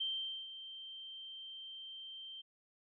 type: tone with ADSR envelope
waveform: sine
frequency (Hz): 3136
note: G7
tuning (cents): 0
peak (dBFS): -34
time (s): 0-2.42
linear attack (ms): 10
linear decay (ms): 460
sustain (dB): -12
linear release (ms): 15
effects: none